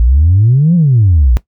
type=exponential two-way sweep; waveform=sine; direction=up then down; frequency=54.3 to 180 to 54.3 Hz; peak=-4 dBFS; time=0-1.37 s; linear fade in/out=0 ms; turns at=0.75 s; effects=noise-tail reverb RT60 0.1 s tail -18 dB re dry + tanh soft clip ceiling -1 dBFS